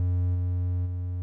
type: tone with level steps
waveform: triangle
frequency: 89.5 Hz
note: F2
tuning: 43 cents sharp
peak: -20 / -22 / -26 dBFS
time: 0-1.22 s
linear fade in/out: 0 ms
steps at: 0.34 / 0.85 s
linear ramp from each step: 20 ms
effects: none